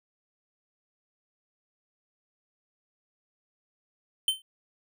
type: tone with exponential decay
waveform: square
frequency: 3090 Hz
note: G7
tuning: 26 cents flat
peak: -19 dBFS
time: 4.28-4.42 s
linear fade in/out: 2 ms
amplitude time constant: 30 ms
effects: none